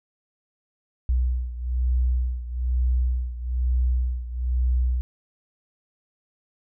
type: beating tone pair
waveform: sine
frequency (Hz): 61.74 / 62.84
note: B1 / B1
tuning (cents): 0 / +31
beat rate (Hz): 1.1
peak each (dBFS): -22 / -26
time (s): 1.09-5.01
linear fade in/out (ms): 0
effects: none